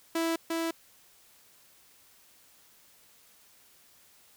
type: tone with echo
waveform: sawtooth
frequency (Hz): 329.6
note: E4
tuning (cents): 0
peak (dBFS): -23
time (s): 0.15-0.36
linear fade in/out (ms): 5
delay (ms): 350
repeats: 1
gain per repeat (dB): -2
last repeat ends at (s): 0.71
effects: white hiss -60 dBFS RMS until 4.36 s